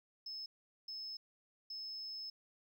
triangle tone bursts at uneven times, 5210 Hz, E8, 21 cents flat, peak -40 dBFS, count 3, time 0.26-0.46 / 0.88-1.17 / 1.7-2.3 s, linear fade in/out 5 ms, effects tanh soft clip ceiling -40 dBFS

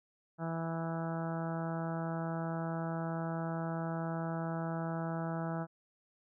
harmonic tone with a mistuned harmonic, 164.6 Hz, E3, 2 cents flat, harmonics 1 / 2 / 3 / 4 / 5 / 6 / 7 / 8 / 9 / 10, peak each -36 / -43 / -47 / -42 / -45 / -49 / -54 / -47 / -51 / -57 dBFS, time 0.38-5.67 s, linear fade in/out 50 ms, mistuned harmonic 7, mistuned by +19 cents, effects none

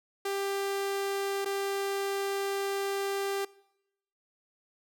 sawtooth tone with dropouts, 395.3 Hz, G4, 15 cents sharp, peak -26 dBFS, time 0.25-3.45 s, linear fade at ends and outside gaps 5 ms, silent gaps 1.448-1.457 s, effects noise-tail reverb RT60 0.8 s tail -22 dB re dry

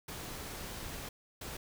pink noise bursts at uneven times, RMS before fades -43 dBFS, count 2, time 0.08-1.09 / 1.41-1.57 s, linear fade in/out 5 ms, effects none

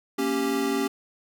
square chord, G diminished, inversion first, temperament equal, 233.1 / 277.2 / 392 Hz, Bb3 / Db4 / G4, 0 / 0 / 0 cents, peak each -32 / -27 / -28 dBFS, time 0.18-0.88 s, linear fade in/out 10 ms, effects none

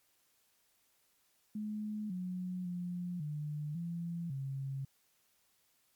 sine tone with pitch steps, 212.2 / 182 / 177.2 / 149.4 / 169.9 / 136 Hz, G#3 / F#3 / F3 / D3 / F3 / C#3, +38 / -28 / +25 / +30 / -47 / -33 cents, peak -36 dBFS, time 1.55-4.85 s, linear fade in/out 5 ms, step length 550 ms, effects white hiss -73 dBFS RMS until 5.95 s + MP3 96 kbps

